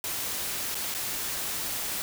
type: noise with dropouts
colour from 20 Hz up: white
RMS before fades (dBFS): -32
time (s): 0.04-2.02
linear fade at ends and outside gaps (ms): 0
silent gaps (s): 0.745-0.753 / 0.941-0.948
effects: none